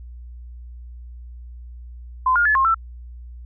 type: tone with pitch steps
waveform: sine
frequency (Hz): 1027 / 1419 / 1720 / 1069 / 1333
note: C6 / F6 / A6 / C6 / E6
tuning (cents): -33 / +27 / -40 / +37 / +19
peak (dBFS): -14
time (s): 2.26-2.745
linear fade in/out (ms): 5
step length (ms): 97
effects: added 60 Hz sine -35 dBFS peak until 3.45 s